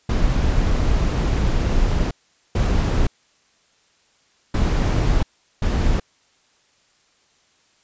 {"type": "noise bursts at uneven times", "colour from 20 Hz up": "brown", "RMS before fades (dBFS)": -18, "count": 4, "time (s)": [[0.09, 2.11], [2.55, 3.07], [4.54, 5.23], [5.62, 6]], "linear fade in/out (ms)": 5, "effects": ["white hiss -60 dBFS RMS until 7.83 s", "resampled to 16000 Hz"]}